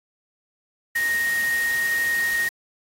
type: tone in noise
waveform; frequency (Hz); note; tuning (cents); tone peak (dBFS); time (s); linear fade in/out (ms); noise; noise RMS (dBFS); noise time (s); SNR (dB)
sine; 1864.7; A#6; 0; -20; 0.95-2.49; 10; white; -33; 0.95-2.49; +10
effects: AAC 48 kbps